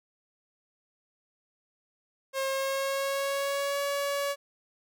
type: tone with pitch glide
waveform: sawtooth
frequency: 537 to 565 Hz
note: C5 to C#5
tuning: +45 to +33 cents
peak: -24 dBFS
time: 2.33-4.36 s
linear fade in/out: 50 ms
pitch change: +88 cents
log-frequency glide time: 2.49-3.8 s
effects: none